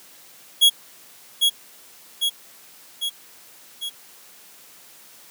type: tone with echo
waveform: 45% pulse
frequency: 3322 Hz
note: G#7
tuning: in tune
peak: -10 dBFS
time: 0.61-0.7 s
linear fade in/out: 20 ms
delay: 800 ms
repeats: 4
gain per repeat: -4 dB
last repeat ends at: 3.9 s
effects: white hiss -48 dBFS RMS until 5.3 s + high-pass 150 Hz 12 dB/octave